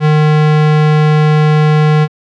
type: tone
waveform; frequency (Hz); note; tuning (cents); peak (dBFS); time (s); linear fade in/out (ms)
square; 152.6; D#3; -33; -7; 0-2.08; 50
effects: low-pass 3000 Hz 12 dB/octave